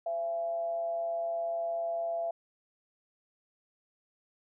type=tone with frequency modulation; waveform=sine; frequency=674 Hz; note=E5; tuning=38 cents sharp; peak=-30 dBFS; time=0.06-2.31 s; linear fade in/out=5 ms; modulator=155 Hz; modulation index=0.27; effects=none